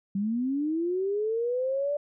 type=linear sweep; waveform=sine; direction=up; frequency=191 to 589 Hz; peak=-25 dBFS; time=0.15-1.97 s; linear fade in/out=5 ms; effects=none